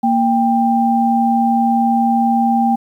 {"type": "tone pair together", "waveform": "sine", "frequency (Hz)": [233.1, 791.3], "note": ["A#3", "G5"], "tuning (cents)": [0, 16], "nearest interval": "octave + major sixth", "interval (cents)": 2116, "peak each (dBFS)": -14, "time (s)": [0.03, 2.76], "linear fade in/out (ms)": 10, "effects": ["8-bit"]}